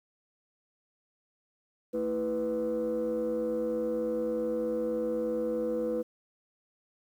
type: tone cluster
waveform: sine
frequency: 223.9 / 327.2 / 494.9 Hz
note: A3 / E4 / B4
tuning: +30 / -13 / +4 cents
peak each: -34 / -33 / -28 dBFS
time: 1.93-6.03 s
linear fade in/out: 20 ms
effects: tanh soft clip ceiling -24 dBFS + 10-bit